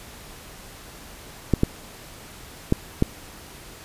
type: clicks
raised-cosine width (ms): 3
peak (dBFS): -4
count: 4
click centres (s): 1.537 / 1.634 / 2.724 / 3.024
effects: pink hiss -43 dBFS RMS until 3.84 s + resampled to 32000 Hz